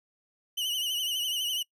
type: tone with vibrato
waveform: 40% pulse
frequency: 2971 Hz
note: F#7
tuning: 6 cents sharp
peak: -27 dBFS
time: 0.57-1.63 s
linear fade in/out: 10 ms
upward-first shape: triangle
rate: 12 Hz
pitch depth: 86 cents each way
effects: noise-tail reverb RT60 0.1 s tail -24 dB re dry